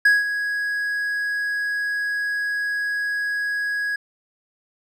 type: tone with ADSR envelope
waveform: triangle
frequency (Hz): 1661.2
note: G#6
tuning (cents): 0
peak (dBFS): -9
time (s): 0.05-3.96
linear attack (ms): 6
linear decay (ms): 180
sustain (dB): -11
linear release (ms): 5
effects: none